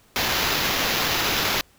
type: noise with sample-and-hold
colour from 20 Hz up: violet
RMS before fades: -23 dBFS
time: 0.16-1.61 s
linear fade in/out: 0 ms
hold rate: 8820 Hz
effects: pink hiss -57 dBFS RMS until 1.78 s